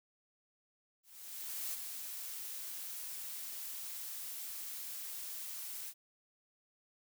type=noise with ADSR envelope; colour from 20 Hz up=blue; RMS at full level=-39 dBFS; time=1.03-5.94 s; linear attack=700 ms; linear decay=26 ms; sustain=-5 dB; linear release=58 ms; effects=none